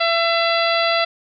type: harmonic tone with a mistuned harmonic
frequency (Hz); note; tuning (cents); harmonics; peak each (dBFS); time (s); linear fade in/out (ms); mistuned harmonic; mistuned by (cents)
672; E5; +33; 1 / 2 / 3 / 4 / 5 / 6 / 7; -19 / -22 / -24 / -25 / -26 / -27 / -27; 0-1.05; 10; 5; +17
effects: none